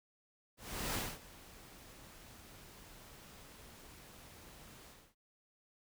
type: noise with ADSR envelope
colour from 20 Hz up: pink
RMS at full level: -36 dBFS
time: 0.57-5.15 s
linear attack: 380 ms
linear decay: 230 ms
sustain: -20 dB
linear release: 270 ms
effects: none